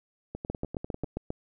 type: two click trains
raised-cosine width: 2 ms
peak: -18 / -22 dBFS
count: 7 / 8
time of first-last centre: 0.5-1.304 / 0.35-1.043 s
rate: 7.46 / 10.1 Hz
effects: none